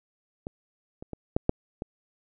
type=clicks; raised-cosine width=2 ms; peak=-21 / -26 / -22 / -9 / -7 / -19 dBFS; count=6; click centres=0.469 / 1.025 / 1.133 / 1.365 / 1.494 / 1.821 s; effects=none